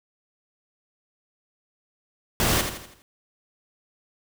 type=noise with echo; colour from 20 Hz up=pink; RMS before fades=-22 dBFS; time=2.4-2.61 s; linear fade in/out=0 ms; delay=82 ms; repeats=5; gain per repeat=-7 dB; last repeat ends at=3.02 s; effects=none